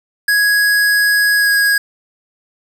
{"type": "tone with pitch glide", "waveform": "square", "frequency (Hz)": [1664, 1648.7], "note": ["G#6", "G#6"], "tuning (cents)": [3, -13], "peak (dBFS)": -11, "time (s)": [0.28, 1.78], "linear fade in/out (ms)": 5, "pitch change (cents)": -16, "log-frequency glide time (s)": [1.38, 1.5], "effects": ["7-bit"]}